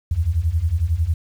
sine beating tone pair, 76 / 87 Hz, D#2 / F2, -40 / -6 cents, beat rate 11 Hz, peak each -21 / -19 dBFS, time 0.11-1.14 s, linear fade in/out 5 ms, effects 8-bit

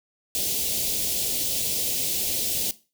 white band-stop noise, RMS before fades -26 dBFS, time 0.35-2.71 s, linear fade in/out 0 ms, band 610 to 2800 Hz, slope 24 dB/octave, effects noise-tail reverb RT60 0.3 s tail -17 dB re dry

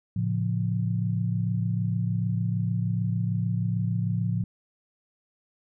sine chord, A augmented, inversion none, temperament equal with one note detuned, 111.99 / 138.59 / 174.61 Hz, A2 / C#3 / E#3, +31 / 0 / 0 cents, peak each -26 / -32 / -28 dBFS, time 0.16-4.44 s, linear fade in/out 5 ms, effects none

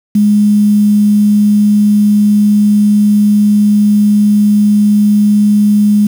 sine tone with quantisation, 207.7 Hz, G#3, in tune, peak -5 dBFS, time 0.15-6.07 s, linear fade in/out 5 ms, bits 5, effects none

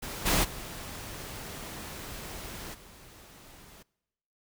pink noise with level steps, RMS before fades -38 / -25 / -41 / -52 dBFS, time 0.02-3.83 s, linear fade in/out 10 ms, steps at 0.25 / 0.43 / 2.73 s, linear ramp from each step 20 ms, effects noise-tail reverb RT60 1.0 s tail -24 dB re dry

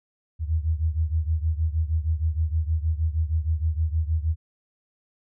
sine beating tone pair, 77.78 / 84.18 Hz, D#2 / E2, 0 / +37 cents, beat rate 6.4 Hz, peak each -23 / -26 dBFS, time 0.39-4.36 s, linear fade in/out 50 ms, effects none

